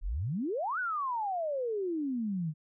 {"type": "exponential two-way sweep", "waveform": "sine", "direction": "up then down", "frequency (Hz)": [34.65, 1529, 147.5], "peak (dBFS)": -30, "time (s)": [0.01, 2.54], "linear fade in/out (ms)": 50, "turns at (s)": 0.79, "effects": []}